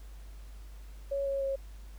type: tone with pitch steps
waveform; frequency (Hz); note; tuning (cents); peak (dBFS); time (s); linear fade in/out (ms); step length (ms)
sine; 556 / 549.9 / 543.9; C#5 / C#5 / C#5; +5 / -14 / -33; -29; 1.11-1.56; 10; 150
effects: added 50 Hz sine -44 dBFS peak until 1.98 s + pink hiss -60 dBFS RMS until 1.98 s